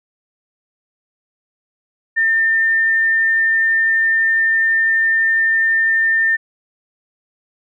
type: tone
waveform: sine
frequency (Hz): 1803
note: A6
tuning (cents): +42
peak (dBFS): -12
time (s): 2.16-6.37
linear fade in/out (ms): 20
effects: none